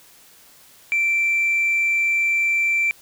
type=tone with tanh clipping; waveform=triangle; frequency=2344 Hz; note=D7; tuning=4 cents flat; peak=-17 dBFS; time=0.92-2.91 s; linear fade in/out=0 ms; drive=5 dB; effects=white hiss -50 dBFS RMS until 3.01 s